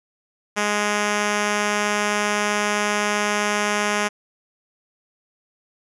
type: tone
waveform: 5% pulse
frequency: 207.7 Hz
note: G#3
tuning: in tune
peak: -8 dBFS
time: 0.56-4.09 s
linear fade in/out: 20 ms
effects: resampled to 22050 Hz